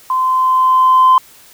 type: tone with level ramp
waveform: sine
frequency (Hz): 1032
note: C6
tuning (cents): -24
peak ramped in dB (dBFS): -12 to -3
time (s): 0.1-1.18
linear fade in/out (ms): 2
effects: tanh soft clip ceiling -2 dBFS + white hiss -43 dBFS RMS until 1.53 s